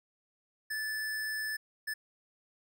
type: tone bursts at uneven times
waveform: square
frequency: 1744 Hz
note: A6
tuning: 16 cents flat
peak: -34 dBFS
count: 2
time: 0.7-1.57 / 1.87-1.94 s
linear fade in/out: 10 ms
effects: none